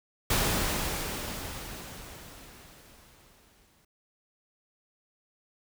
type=noise with exponential decay; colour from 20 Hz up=pink; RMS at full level=-25 dBFS; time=0.3-3.85 s; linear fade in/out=5 ms; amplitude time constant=770 ms; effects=none